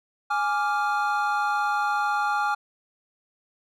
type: chord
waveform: triangle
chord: D diminished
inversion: second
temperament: equal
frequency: 830.6 / 1174.7 / 1396.9 Hz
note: Ab5 / D6 / F6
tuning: 0 / 0 / 0 cents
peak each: -23 / -27 / -25 dBFS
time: 0.3-2.55 s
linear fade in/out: 10 ms
effects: none